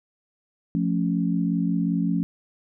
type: chord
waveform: sine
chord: F augmented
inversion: none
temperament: equal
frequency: 174.61 / 220 / 277.2 Hz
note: F3 / A3 / C#4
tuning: 0 / 0 / 0 cents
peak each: -23 / -27 / -26 dBFS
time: 0.75-2.23 s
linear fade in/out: 0 ms
effects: none